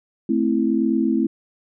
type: chord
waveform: sine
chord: A minor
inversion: none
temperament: equal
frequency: 220 / 261.6 / 329.6 Hz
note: A3 / C4 / E4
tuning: 0 / 0 / 0 cents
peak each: -21 dBFS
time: 0.29-1.27 s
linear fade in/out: 5 ms
effects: none